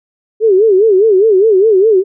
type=tone with vibrato; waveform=sine; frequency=408.9 Hz; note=G#4; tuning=27 cents flat; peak=-5 dBFS; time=0.4-2.04 s; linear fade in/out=50 ms; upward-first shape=sine; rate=4.9 Hz; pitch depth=180 cents each way; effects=none